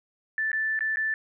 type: tone with dropouts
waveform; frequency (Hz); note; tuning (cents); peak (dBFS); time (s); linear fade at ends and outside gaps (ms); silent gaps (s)
sine; 1760; A6; 0; -24; 0.38-1.14; 1; 0.517-0.53 / 0.791-0.807 / 0.959-0.97
effects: none